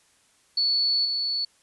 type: tone with level steps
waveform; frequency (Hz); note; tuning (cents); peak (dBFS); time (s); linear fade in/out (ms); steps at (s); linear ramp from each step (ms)
sine; 4435; C#8; 0; -20 / -24; 0.57-1.45; 5; 1.05; 2
effects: white hiss -62 dBFS RMS until 1.62 s + resampled to 24000 Hz